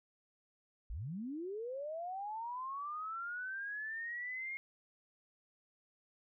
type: linear sweep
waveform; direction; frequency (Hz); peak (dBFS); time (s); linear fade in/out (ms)
sine; up; 41.32 to 2154; -39; 0.9-4.57; 0
effects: none